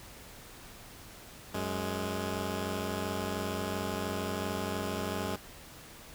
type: tone pair together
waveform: 10% pulse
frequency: 93 / 208.9 Hz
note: F#2 / G#3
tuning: +9 / +10 cents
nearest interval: octave + major second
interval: 1401 cents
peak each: -27 dBFS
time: 1.54-5.36 s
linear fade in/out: 5 ms
effects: pink hiss -50 dBFS RMS until 6.14 s